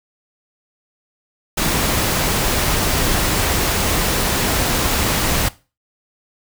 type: noise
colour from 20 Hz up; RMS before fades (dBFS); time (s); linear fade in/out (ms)
pink; -18; 1.57-5.49; 10
effects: noise-tail reverb RT60 0.3 s tail -18 dB re dry